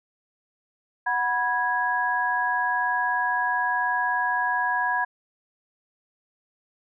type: tone cluster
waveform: sine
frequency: 738 / 979 / 1656 Hz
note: F#5 / B5 / G#6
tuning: -5 / -15 / -5 cents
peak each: -29 / -25 / -25 dBFS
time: 1.06-5.05 s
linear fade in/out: 10 ms
effects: none